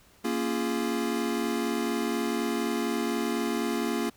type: chord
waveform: square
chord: Bb minor seventh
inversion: none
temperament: equal with one note detuned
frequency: 233.1 / 277.2 / 344.6 / 415.3 Hz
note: Bb3 / Db4 / F4 / Ab4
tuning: 0 / 0 / -23 / 0 cents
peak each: -31 / -34 / -33 / -35 dBFS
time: 0.24-4.1 s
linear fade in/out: 10 ms
effects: pink hiss -59 dBFS RMS until 4.16 s